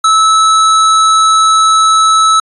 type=tone; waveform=square; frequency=1304 Hz; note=E6; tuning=19 cents flat; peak=-6 dBFS; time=0.04-2.4 s; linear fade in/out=5 ms; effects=resampled to 24000 Hz